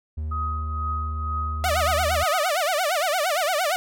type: tone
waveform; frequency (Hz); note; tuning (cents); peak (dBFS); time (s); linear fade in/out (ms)
triangle; 77.2; D#2; -13; -24; 0.17-2.24; 10
type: tone with tremolo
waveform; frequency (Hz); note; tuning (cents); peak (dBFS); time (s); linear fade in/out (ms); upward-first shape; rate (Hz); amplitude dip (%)
sine; 1258; D#6; +19; -25; 0.31-2.49; 10; triangle; 2.1; 70
type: tone with vibrato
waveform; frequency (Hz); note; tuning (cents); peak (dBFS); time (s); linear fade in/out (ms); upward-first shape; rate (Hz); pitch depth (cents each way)
sawtooth; 662; E5; +7; -17; 1.64-3.76; 0; sine; 8.7; 240
effects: none